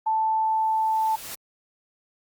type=tone; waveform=sine; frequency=880 Hz; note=A5; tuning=in tune; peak=-20 dBFS; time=0.06-1.16 s; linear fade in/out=10 ms
type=noise with exponential growth; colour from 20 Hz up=white; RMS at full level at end=-34 dBFS; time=0.33-1.35 s; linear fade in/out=5 ms; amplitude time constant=220 ms
effects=Opus 24 kbps